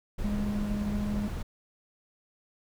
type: noise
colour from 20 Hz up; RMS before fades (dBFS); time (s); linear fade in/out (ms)
brown; -34; 0.18-1.43; 10
type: tone with tremolo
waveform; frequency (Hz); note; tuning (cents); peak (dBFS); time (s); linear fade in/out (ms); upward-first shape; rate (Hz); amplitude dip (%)
triangle; 206.6; G#3; -9; -26; 0.24-1.28; 10; sine; 13; 25
effects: none